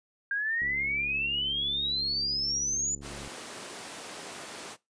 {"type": "exponential sweep", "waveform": "sine", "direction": "up", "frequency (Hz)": [1600, 7040], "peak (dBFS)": -27, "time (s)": [0.31, 2.95], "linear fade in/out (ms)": 2}
{"type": "click train", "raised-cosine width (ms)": 3, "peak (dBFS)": -33, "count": 188, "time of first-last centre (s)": [0.62, 3.276], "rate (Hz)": 70.4}
{"type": "high-pass noise", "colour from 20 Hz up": "pink", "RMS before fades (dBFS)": -42, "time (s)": [3.01, 4.77], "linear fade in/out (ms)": 50, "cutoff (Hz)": 280, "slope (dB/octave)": 12}
{"effects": ["noise-tail reverb RT60 0.2 s tail -20 dB re dry", "resampled to 22050 Hz"]}